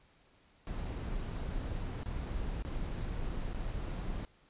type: noise with dropouts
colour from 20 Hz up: brown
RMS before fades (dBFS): -37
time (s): 0.67-4.25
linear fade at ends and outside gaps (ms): 0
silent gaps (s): 0.848-0.852 / 2.032-2.059 / 2.624-2.65 / 3.532-3.547
effects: pink hiss -66 dBFS RMS until 4.49 s + resampled to 8000 Hz

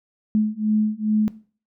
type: beating tone pair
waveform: sine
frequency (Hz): 212.9 / 215.3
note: G#3 / A3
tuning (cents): +43 / -37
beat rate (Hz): 2.4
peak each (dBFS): -21 / -20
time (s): 0.35-1.28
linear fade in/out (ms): 0
effects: noise-tail reverb RT60 0.4 s tail -18 dB re dry

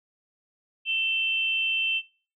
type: tone pair together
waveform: sine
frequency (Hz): 2672 / 3110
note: E7 / G7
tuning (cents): +23 / -14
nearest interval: minor third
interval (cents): 263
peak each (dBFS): -25 / -28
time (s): 0.85-2.02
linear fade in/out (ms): 50
effects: noise-tail reverb RT60 0.4 s tail -23 dB re dry

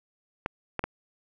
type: clicks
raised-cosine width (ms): 0.5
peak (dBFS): -13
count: 3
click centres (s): 0.461 / 0.793 / 0.84
effects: none

